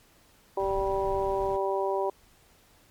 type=harmonic tone; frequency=194.6 Hz; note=G3; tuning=12 cents flat; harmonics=2 / 3 / 4 / 5; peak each=-28 / -31 / -33 / -32 dBFS; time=0.57-2.1 s; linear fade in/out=5 ms
type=noise; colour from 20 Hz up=brown; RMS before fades=-39 dBFS; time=0.59-1.57 s; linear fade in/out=10 ms
effects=pink hiss -60 dBFS RMS until 2.9 s + MP3 96 kbps